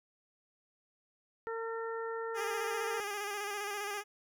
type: harmonic tone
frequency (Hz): 454.6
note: A#4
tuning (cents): -43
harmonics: 1 / 2 / 3 / 4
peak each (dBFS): -37 / -44 / -43 / -47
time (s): 1.47-3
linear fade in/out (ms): 0
type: tone with vibrato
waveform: 10% pulse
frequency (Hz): 408.8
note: G#4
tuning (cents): -27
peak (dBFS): -28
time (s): 2.34-4.04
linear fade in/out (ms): 50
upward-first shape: square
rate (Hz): 15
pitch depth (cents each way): 36
effects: none